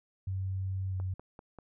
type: tone with pitch glide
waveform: sine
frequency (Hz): 95.1 to 93.36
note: F#2 to F#2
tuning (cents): +48 to +16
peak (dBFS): -31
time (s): 0.27-1.14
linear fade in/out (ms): 5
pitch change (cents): -32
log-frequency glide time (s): 0.9-0.95
type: click train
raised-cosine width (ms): 1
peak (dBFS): -33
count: 4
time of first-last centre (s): 1-1.587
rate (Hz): 5.11
effects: none